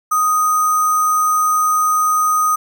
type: tone with sample-and-hold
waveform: sine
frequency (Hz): 1244.5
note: D#6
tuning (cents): 0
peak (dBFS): -12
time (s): 0.11-2.56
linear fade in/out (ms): 10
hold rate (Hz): 7350
effects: none